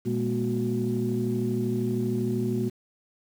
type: tone cluster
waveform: sine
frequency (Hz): 120.1 / 207.2 / 240 / 367.4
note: B2 / G#3 / B3 / F#4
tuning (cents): -48 / -4 / -49 / -12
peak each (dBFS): -29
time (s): 0.05-2.7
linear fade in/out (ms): 20
effects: tanh soft clip ceiling -16 dBFS + 8-bit